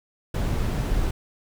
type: noise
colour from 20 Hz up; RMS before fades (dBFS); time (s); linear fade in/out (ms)
brown; -24; 0.34-1.11; 5
effects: none